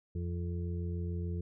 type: harmonic tone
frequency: 86.8 Hz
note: F2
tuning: 10 cents flat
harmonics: 1 / 2 / 4 / 5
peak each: -34 / -40 / -46 / -48 dBFS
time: 0.15-1.41 s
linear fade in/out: 5 ms
effects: none